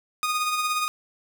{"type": "tone with tremolo", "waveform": "sawtooth", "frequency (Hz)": 1236, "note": "D#6", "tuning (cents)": -12, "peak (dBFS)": -18, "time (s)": [0.23, 0.88], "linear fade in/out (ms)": 0, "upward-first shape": "sine", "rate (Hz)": 17, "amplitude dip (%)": 40, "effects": []}